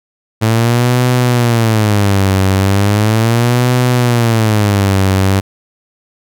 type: tone with vibrato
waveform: sawtooth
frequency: 109.3 Hz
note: A2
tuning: 11 cents flat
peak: -5 dBFS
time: 0.41-5.41 s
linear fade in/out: 20 ms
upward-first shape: sine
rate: 0.37 Hz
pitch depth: 230 cents each way
effects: none